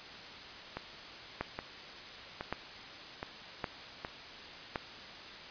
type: two click trains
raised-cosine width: 0.5 ms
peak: -18 / -22 dBFS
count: 4 / 5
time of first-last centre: 1.41-4.758 / 0.77-4.049 s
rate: 0.896 / 1.22 Hz
effects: white hiss -47 dBFS RMS until 5.5 s + resampled to 11025 Hz